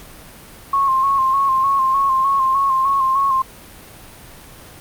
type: tone with vibrato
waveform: sine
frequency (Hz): 1078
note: C#6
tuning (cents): -49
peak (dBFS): -13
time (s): 0.73-3.42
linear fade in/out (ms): 5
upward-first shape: square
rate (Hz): 3.3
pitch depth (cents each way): 36
effects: pink hiss -40 dBFS RMS until 4.8 s + Opus 48 kbps